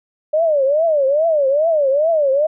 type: tone with vibrato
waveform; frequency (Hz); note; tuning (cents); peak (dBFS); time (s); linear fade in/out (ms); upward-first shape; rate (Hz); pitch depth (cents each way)
sine; 596; D5; +25; -12; 0.33-2.47; 10; triangle; 2.4; 230
effects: none